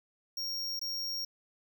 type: tone with dropouts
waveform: square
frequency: 5570 Hz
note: F8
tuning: 5 cents flat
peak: -34 dBFS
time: 0.37-1.25 s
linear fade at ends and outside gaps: 5 ms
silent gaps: 0.794-0.814 s
effects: none